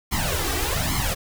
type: noise with flanger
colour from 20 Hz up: pink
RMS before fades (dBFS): -24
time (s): 0.11-1.15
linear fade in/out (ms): 20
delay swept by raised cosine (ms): 0.94 to 2.64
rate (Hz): 1.2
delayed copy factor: +0.85
effects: none